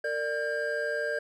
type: tone cluster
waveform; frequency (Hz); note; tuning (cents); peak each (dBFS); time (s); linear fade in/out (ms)
triangle; 459.2 / 592 / 1602; A#4 / D5 / G6; -26 / +14 / +37; -32 / -30 / -30; 0.04-1.19; 5
effects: none